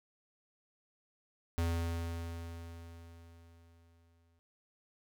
square tone with exponential decay, 84 Hz, E2, 33 cents sharp, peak -30 dBFS, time 1.58-4.39 s, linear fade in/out 0 ms, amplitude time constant 610 ms, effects none

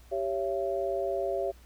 sine chord, C# diminished, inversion second, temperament equal with one note detuned, 392 / 554.4 / 673.9 Hz, G4 / C#5 / E5, 0 / 0 / +38 cents, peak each -32 dBFS, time 0.11-1.52 s, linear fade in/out 20 ms, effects added 60 Hz sine -52 dBFS peak until 1.65 s + pink hiss -60 dBFS RMS until 1.65 s

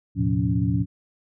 sine tone cluster, 80.5 / 112.1 / 128.7 / 177.9 / 281.7 Hz, E2 / A2 / C3 / F3 / C#4, -41 / +33 / -28 / +32 / +28 cents, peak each -29 / -23 / -28 / -25 / -27 dBFS, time 0.15-0.86 s, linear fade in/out 50 ms, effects none

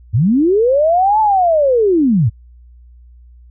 sine linear two-way sweep, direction up then down, 92.5 to 883 to 92.5 Hz, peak -9 dBFS, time 0.13-2.3 s, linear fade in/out 20 ms, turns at 1.2 s, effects added 60 Hz sine -39 dBFS peak until 3.5 s

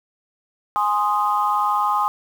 sine chord, Ab major, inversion none, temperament equal, 830.6 / 1046.5 / 1244.5 Hz, Ab5 / C6 / Eb6, 0 / 0 / 0 cents, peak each -21 dBFS, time 0.76-2.08 s, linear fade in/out 0 ms, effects tanh soft clip ceiling -7 dBFS + 7-bit

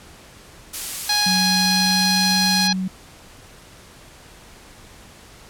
blue noise, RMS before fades -25 dBFS, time 0.73-2.68 s, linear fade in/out 10 ms
harmonic tone, 830.6 Hz, G#5, in tune, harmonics 1 / 2 / 3 / 4 / 5 / 6 / 7, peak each -25 / -26 / -29 / -30 / -19 / -28 / -28 dBFS, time 1.09-2.73 s, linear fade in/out 5 ms
sine tone with pitch glide, 185.1 to 187.14 Hz, F#3 to F#3, +1 to +20 cents, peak -21 dBFS, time 1.26-2.88 s, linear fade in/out 5 ms, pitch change +19 cents, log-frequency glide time 1.5-2.26 s
effects pink hiss -45 dBFS RMS until 5.49 s + low-pass 11000 Hz 12 dB/octave

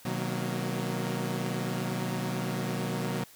sawtooth chord, B major seventh, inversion none, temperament equal with one note detuned, 126.28 / 155.56 / 185 / 233.1 Hz, B2 / D#3 / F#3 / A#3, +39 / 0 / 0 / 0 cents, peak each -31 / -33 / -30 / -33 dBFS, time 0.05-3.24 s, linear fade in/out 5 ms, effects white hiss -54 dBFS RMS until 3.35 s

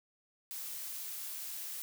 blue noise, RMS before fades -42 dBFS, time 0.51-1.82 s, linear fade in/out 0 ms, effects none

